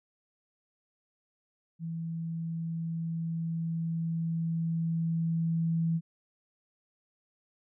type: tone with level ramp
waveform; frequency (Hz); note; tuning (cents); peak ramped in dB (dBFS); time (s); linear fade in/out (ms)
sine; 164.81; E3; 0; -33 to -25; 1.79-6.01; 50
effects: none